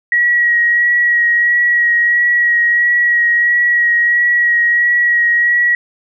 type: tone with vibrato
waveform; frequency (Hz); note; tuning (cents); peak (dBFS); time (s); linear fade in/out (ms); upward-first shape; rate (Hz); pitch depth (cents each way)
sine; 1909; A#6; +41; -9; 0.12-5.75; 2; sine; 1.5; 16
effects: none